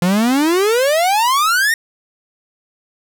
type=exponential sweep; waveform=45% pulse; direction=up; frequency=170.8 to 1888 Hz; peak=-12 dBFS; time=0.02-1.74 s; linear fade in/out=2 ms; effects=9-bit